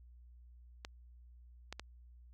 clicks, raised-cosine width 0.2 ms, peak -25 dBFS, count 3, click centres 0.849 / 1.726 / 1.796 s, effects added 60 Hz sine -55 dBFS peak until 2.33 s

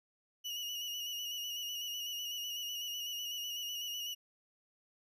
35% pulse tone with vibrato, 2907 Hz, F#7, 31 cents flat, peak -36 dBFS, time 0.44-4.15 s, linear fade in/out 20 ms, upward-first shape square, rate 8 Hz, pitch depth 32 cents each way, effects none

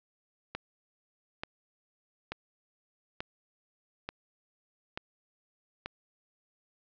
click train, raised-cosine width 0.3 ms, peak -19 dBFS, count 7, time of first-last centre 0.55-5.86 s, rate 1.13 Hz, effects low-pass 5000 Hz 12 dB/octave

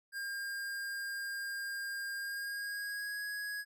square tone with pitch glide, 1608 to 1664.7 Hz, G6 to G#6, +44 to +4 cents, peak -38 dBFS, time 0.12-3.65 s, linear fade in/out 50 ms, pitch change +60 cents, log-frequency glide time 2.18-3.23 s, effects none

